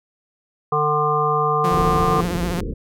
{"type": "harmonic tone", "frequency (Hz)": 150, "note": "D3", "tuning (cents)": 37, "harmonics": [1, 3, 5, 7, 8], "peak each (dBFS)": [-25, -22, -24, -22, -21], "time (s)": [0.72, 2.21], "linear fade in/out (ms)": 5}
{"type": "tone with vibrato", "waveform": "sawtooth", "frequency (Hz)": 174.61, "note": "F3", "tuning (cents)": 0, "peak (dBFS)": -18, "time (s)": [1.64, 2.61], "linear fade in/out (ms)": 5, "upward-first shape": "triangle", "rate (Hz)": 15, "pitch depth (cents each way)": 78}
{"type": "low-pass noise", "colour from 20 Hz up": "pink", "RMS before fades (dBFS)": -26, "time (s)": [1.71, 2.74], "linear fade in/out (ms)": 10, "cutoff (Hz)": 500, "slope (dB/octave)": 96}
{"effects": []}